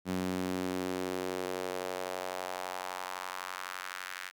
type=tone with high-pass filter sweep; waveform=sawtooth; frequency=91.9 Hz; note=F#2; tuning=11 cents flat; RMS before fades=-37 dBFS; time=0.05-4.32 s; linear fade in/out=50 ms; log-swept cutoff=200 to 1700 Hz; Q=1.9; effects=none